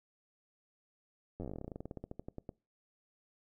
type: slowing click train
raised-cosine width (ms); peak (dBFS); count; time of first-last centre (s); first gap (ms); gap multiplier
2; -29; 27; 1.4-2.492; 10; 1.1
effects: noise-tail reverb RT60 0.3 s tail -24 dB re dry